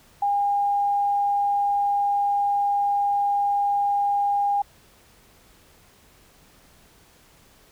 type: tone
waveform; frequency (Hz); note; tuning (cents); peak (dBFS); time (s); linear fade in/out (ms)
sine; 810; G#5; -43; -19; 0.22-4.62; 5
effects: pink hiss -55 dBFS RMS until 7.71 s